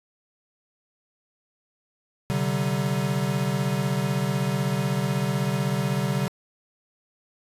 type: chord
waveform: square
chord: C suspended second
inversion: none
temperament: equal with one note detuned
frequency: 130.81 / 146.83 / 190.97 Hz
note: C3 / D3 / G3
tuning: 0 / 0 / -45 cents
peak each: -28 dBFS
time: 2.3-6.28 s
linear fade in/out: 0 ms
effects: resampled to 32000 Hz